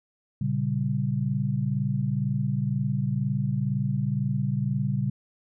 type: chord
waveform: sine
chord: G diminished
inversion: first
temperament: equal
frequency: 116.54 / 138.59 / 196 Hz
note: Bb2 / Db3 / G3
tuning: 0 / 0 / 0 cents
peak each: -29 / -26 / -29 dBFS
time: 0.41-5.1 s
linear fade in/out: 5 ms
effects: none